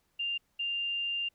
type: tone bursts at uneven times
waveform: sine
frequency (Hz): 2794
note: F7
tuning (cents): 0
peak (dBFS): -30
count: 2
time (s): 0.19-0.38 / 0.59-1.29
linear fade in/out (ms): 10
effects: pink hiss -74 dBFS RMS until 1.34 s